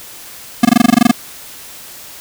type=tone bursts; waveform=square; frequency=237.9 Hz; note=A#3; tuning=35 cents sharp; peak=-4 dBFS; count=12; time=0.63-1.113 s; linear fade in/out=5 ms; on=21 ms; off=21 ms; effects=white hiss -34 dBFS RMS until 2.2 s